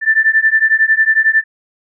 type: beating tone pair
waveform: sine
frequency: 1765 / 1776 Hz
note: A6 / A6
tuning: +5 / +16 cents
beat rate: 11 Hz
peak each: -12 dBFS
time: 0.01-1.44 s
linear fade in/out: 50 ms
effects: none